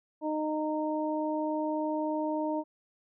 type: harmonic tone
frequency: 307.8 Hz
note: D#4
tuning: 19 cents flat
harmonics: 1 / 2 / 3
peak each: -31 / -33 / -35 dBFS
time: 0.21-2.64 s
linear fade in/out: 50 ms
effects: none